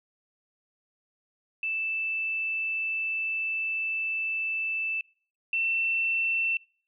sine tone pair in turn, 2643 / 2685 Hz, E7 / E7, +4 / +31 cents, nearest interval unison, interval 27 cents, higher second, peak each -27 / -24 dBFS, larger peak second, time 1.63-5.01 / 5.53-6.57 s, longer first, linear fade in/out 2 ms, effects noise-tail reverb RT60 0.5 s tail -26 dB re dry

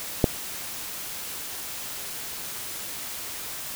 click, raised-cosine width 2 ms, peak -3 dBFS, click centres 0.242 s, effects white hiss -35 dBFS RMS until 3.75 s

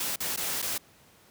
white noise with dropouts, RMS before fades -31 dBFS, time 0-0.78 s, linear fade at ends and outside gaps 5 ms, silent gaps 0.16-0.203 / 0.363-0.373 / 0.619-0.624 s, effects pink hiss -58 dBFS RMS until 1.3 s + high-pass 80 Hz 12 dB/octave

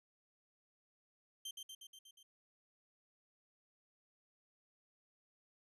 sawtooth tone with echo, 3136 Hz, G7, in tune, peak -40 dBFS, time 1.45-1.51 s, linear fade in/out 5 ms, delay 120 ms, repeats 6, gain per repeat -3 dB, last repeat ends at 2.23 s, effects resampled to 32000 Hz

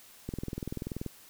click train, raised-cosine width 3 ms, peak -22 dBFS, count 17, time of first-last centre 0.29-1.063 s, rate 20.7 Hz, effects white hiss -55 dBFS RMS until 1.29 s

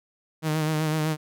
sawtooth tone with vibrato, 155.56 Hz, D#3, in tune, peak -19 dBFS, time 0.42-1.17 s, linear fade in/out 50 ms, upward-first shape sine, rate 7.9 Hz, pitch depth 36 cents each way, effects none

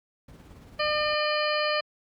brown noise with tremolo, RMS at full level -42 dBFS, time 0.28-1.14 s, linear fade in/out 5 ms, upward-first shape sine, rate 18 Hz, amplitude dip 40%
harmonic tone, 603 Hz, D5, 46 cents sharp, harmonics 1 / 2 / 3 / 4 / 5 / 7 / 8, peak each -27 / -30 / -32 / -33 / -34 / -35 / -36 dBFS, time 0.79-1.81 s, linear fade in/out 10 ms
effects high-pass 60 Hz 12 dB/octave

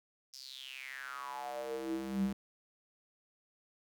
square tone with high-pass filter sweep, 66.2 Hz, C2, 21 cents sharp, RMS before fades -40 dBFS, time 0.33-2.33 s, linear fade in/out 5 ms, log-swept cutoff 5400 to 160 Hz, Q 7.3, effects none

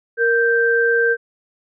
sine tone pair together, 466.2 / 1568 Hz, A#4 / G6, 0 / 0 cents, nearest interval octave + major sixth, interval 2100 cents, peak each -16 dBFS, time 0.17-1.17 s, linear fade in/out 50 ms, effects none

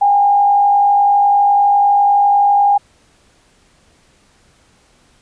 sine tone with frequency modulation, 810 Hz, G#5, 43 cents flat, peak -8 dBFS, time 0.01-2.78 s, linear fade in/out 10 ms, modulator 51.9 Hz, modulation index 0.34, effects pink hiss -53 dBFS RMS until 5.21 s + resampled to 22050 Hz

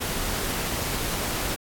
pink noise, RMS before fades -28 dBFS, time 0-1.56 s, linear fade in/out 20 ms, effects AAC 64 kbps

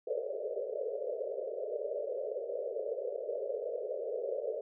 white band-pass noise, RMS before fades -37 dBFS, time 0.07-4.61 s, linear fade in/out 5 ms, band 410 to 610 Hz, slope 96 dB/octave, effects none

